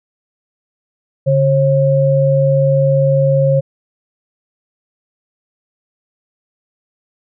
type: tone pair together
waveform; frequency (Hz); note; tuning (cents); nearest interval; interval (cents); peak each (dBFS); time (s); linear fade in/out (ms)
sine; 142.45 / 540; C#3 / C#5; +48 / -45; octave + major seventh; 2307; -12; 1.26-3.61; 20
effects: none